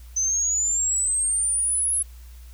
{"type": "exponential sweep", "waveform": "sine", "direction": "up", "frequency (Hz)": [6100, 10870], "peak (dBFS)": -20, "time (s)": [0.16, 2.03], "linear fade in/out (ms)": 10, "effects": ["added 60 Hz sine -40 dBFS peak until 2.53 s", "white hiss -55 dBFS RMS until 2.53 s"]}